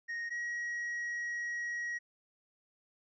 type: tone pair in turn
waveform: triangle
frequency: 1864.7 / 1901.7 Hz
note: A#6 / A#6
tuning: 0 / +34 cents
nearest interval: unison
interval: 34 cents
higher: second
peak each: -34 / -33 dBFS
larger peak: second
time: 0.08-0.3 / 0.3-1.99 s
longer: second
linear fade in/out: 20 ms
effects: resampled to 16000 Hz